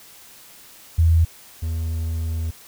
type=tone pair in turn; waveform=sine / triangle; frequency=82.41 / 81.46 Hz; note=E2 / E2; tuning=0 / -20 cents; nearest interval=unison; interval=20 cents; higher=first; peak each=-12 / -20 dBFS; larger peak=first; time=0.98-1.25 / 1.62-2.51 s; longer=second; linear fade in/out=10 ms; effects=white hiss -46 dBFS RMS until 2.67 s